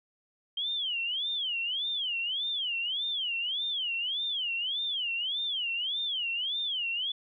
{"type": "tone with vibrato", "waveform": "sine", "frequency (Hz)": 3136, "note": "G7", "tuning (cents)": 0, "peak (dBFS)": -29, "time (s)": [0.57, 7.12], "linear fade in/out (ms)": 5, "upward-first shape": "sine", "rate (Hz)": 1.7, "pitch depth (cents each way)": 250, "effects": []}